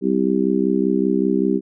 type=harmonic tone; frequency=65.2 Hz; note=C2; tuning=5 cents flat; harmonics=3 / 4 / 5 / 6; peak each=-21 / -21 / -21 / -21 dBFS; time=0.01-1.61 s; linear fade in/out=50 ms; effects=none